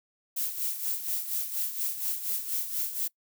violet noise with tremolo, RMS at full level -29 dBFS, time 0.36-3.08 s, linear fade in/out 10 ms, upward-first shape sine, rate 4.2 Hz, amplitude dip 65%, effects noise-tail reverb RT60 0.1 s tail -23 dB re dry

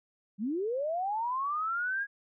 sine linear sweep, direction up, 185 to 1661.2 Hz, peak -29 dBFS, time 0.38-2.07 s, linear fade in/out 50 ms, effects none

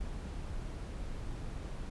brown noise, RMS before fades -40 dBFS, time 0-1.9 s, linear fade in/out 10 ms, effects resampled to 24000 Hz

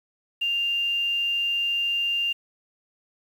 sine tone with quantisation, 2794 Hz, F7, in tune, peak -22 dBFS, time 0.41-2.33 s, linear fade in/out 10 ms, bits 8, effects none

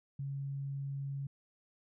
sine tone, 138.59 Hz, C#3, in tune, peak -36 dBFS, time 0.19-1.27 s, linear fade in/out 5 ms, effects none

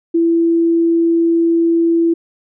sine tone, 334.1 Hz, E4, 23 cents sharp, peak -10 dBFS, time 0.14-2.14 s, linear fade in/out 10 ms, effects none

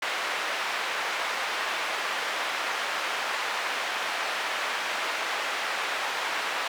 white band-pass noise, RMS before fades -30 dBFS, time 0.02-6.68 s, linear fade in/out 5 ms, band 640 to 2200 Hz, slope 12 dB/octave, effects none

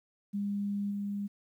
sine tone with level steps, 202.2 Hz, G#3, 46 cents flat, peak -30 / -32 dBFS, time 0.33-1.28 s, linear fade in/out 20 ms, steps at 0.9 s, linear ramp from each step 20 ms, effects 11-bit

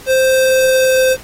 square tone with pitch glide, 523.3 to 518.8 Hz, C5 to C5, 0 to -15 cents, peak -10 dBFS, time 0.06-1.17 s, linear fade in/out 50 ms, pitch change -15 cents, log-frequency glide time 0.24-1.06 s, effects pink hiss -37 dBFS RMS until 1.23 s + AAC 48 kbps

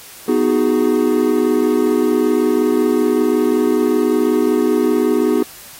triangle chord, G# minor seventh, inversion first, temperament equal, 246.9 / 311.1 / 370 / 415.3 Hz, B3 / D#4 / F#4 / G#4, 0 / 0 / 0 / 0 cents, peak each -16 dBFS, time 0.28-5.43 s, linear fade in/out 5 ms, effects white hiss -38 dBFS RMS until 5.79 s + AAC 48 kbps

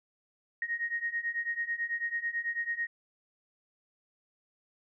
sine beating tone pair, 1864.7 / 1873.8 Hz, A#6 / A#6, 0 / +8 cents, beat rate 9.1 Hz, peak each -35 / -33 dBFS, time 0.62-2.87 s, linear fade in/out 2 ms, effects none

